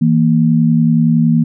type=tone pair together; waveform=sine; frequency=162.34 / 233.1 Hz; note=E3 / A#3; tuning=-26 / 0 cents; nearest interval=tritone; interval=626 cents; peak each=-11 dBFS; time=0.01-1.44 s; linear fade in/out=10 ms; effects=none